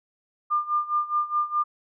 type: tone with tremolo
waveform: sine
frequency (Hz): 1200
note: D6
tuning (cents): +37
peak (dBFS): -19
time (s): 0.5-1.64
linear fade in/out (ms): 20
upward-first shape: sine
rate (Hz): 4.8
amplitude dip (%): 85
effects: none